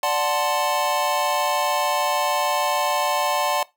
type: chord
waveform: square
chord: D dominant seventh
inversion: none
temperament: equal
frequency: 587.3 / 740 / 880 / 1046.5 Hz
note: D5 / F#5 / A5 / C6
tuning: 0 / 0 / 0 / 0 cents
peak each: -26 dBFS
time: 0.03-3.63 s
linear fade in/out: 2 ms
effects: noise-tail reverb RT60 0.2 s tail -20 dB re dry